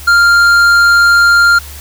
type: tone with tanh clipping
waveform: sine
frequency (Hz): 1396.9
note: F6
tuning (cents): 0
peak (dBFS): -6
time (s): 0.07-1.59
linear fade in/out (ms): 10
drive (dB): 10
effects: added 72 Hz sine -29 dBFS peak until 1.8 s + white hiss -32 dBFS RMS until 1.8 s